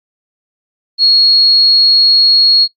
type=tone; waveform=sine; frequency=4312 Hz; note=C#8; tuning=49 cents flat; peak=-5 dBFS; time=0.98-2.68 s; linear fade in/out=50 ms; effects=noise-tail reverb RT60 0.1 s tail -17 dB re dry + Opus 32 kbps